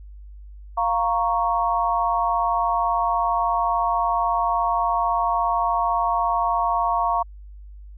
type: chord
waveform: sine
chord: Bb minor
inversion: second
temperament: equal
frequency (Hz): 698.5 / 932.3 / 1108.7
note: F5 / Bb5 / Db6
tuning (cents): 0 / 0 / 0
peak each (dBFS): -23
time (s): 0.77-7.23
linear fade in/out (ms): 10
effects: added 50 Hz sine -38 dBFS peak until 7.97 s